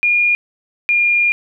sine tone pair in turn, 2425 / 2413 Hz, D#7 / D7, -45 / +46 cents, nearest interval unison, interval 9 cents, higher first, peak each -11 dBFS, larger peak neither, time 0.03-0.35 / 0.89-1.32 s, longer second, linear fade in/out 0 ms, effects none

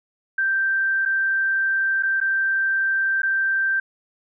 sine tone with dropouts, 1568 Hz, G6, in tune, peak -18 dBFS, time 0.38-3.8 s, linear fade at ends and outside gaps 5 ms, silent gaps 1.053-1.058 / 2.026-2.032 / 2.203-2.212 / 3.22-3.231 s, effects none

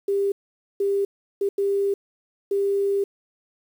sine tone bursts at uneven times, 398 Hz, G4, 26 cents sharp, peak -19 dBFS, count 5, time 0.08-0.32 / 0.8-1.05 / 1.41-1.49 / 1.58-1.94 / 2.51-3.04 s, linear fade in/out 5 ms, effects 8-bit

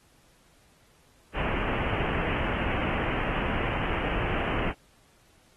pink low-pass noise, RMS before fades -29 dBFS, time 1.33-4.74 s, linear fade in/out 50 ms, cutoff 3000 Hz, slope 96 dB/octave, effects pink hiss -62 dBFS RMS until 5.56 s + AAC 32 kbps

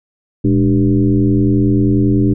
sine tone with frequency modulation, 206.4 Hz, G#3, 10 cents flat, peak -9 dBFS, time 0.44-2.34 s, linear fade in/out 10 ms, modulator 90.2 Hz, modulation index 1.6, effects none

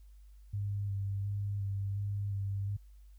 sine tone with vibrato, 100 Hz, G2, 35 cents sharp, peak -32 dBFS, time 0.53-2.77 s, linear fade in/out 10 ms, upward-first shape square, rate 1.4 Hz, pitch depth 19 cents each way, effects added 50 Hz sine -52 dBFS peak until 3.18 s + white hiss -75 dBFS RMS until 3.18 s

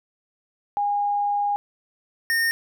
sine / square tone pair in turn, 817 / 1834.1 Hz, G#5 / A#6, -29 / -29 cents, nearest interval octave + major second, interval 1400 cents, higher second, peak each -20 dBFS, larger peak neither, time 0.77-1.56 / 2.3-2.51 s, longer first, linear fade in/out 0 ms, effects none

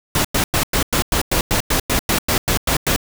pink noise bursts, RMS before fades -17 dBFS, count 15, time 0.15-2.962 s, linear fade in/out 2 ms, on 96 ms, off 98 ms, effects none

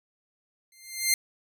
10% pulse tone with exponential growth, 2098 Hz, C7, 4 cents sharp, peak -10 dBFS, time 0.72-1.14 s, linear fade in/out 2 ms, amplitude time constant 91 ms, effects none

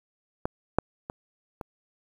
clicks, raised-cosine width 1 ms, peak -13 / -6 / -20 / -21 dBFS, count 4, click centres 0.455 / 0.786 / 1.099 / 1.612 s, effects 8-bit

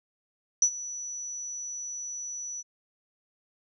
sine tone with ADSR envelope, 5920 Hz, F#8, in tune, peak -16 dBFS, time 0.62-2.63 s, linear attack 3 ms, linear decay 73 ms, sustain -18 dB, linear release 32 ms, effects none

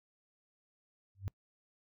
sine tone with exponential growth, 97.2 Hz, G2, 14 cents flat, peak -31 dBFS, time 1.15-1.28 s, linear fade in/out 0 ms, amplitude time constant 27 ms, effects noise-tail reverb RT60 0.1 s tail -24 dB re dry

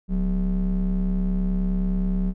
triangle ring-modulated tone, 110 Hz, A2, in tune, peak -15 dBFS, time 0.08-2.34 s, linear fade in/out 50 ms, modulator 75.2 Hz, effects none

